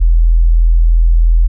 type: tone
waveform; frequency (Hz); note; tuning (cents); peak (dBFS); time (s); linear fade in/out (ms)
sine; 41.51; E1; +13; -5; 0-1.48; 20
effects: none